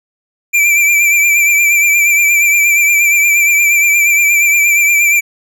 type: tone with vibrato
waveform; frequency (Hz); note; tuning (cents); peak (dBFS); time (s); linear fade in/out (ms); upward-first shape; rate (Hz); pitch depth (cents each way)
square; 2349; D7; 0; -8; 0.53-5.21; 20; triangle; 8.5; 49
effects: none